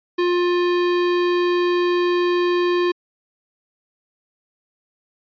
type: tone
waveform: square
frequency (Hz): 353.3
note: F4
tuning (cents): +20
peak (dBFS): -17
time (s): 0.18-2.92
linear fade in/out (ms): 10
effects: resampled to 11025 Hz